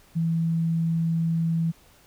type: tone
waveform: sine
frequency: 164.81 Hz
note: E3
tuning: in tune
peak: -21 dBFS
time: 0.15-1.72 s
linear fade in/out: 20 ms
effects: pink hiss -56 dBFS RMS until 2.06 s